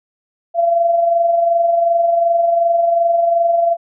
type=tone with amplitude modulation; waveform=sine; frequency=680 Hz; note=F5; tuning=46 cents flat; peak=-9 dBFS; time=0.54-3.77 s; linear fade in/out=50 ms; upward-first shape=sine; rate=22.7 Hz; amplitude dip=45%; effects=none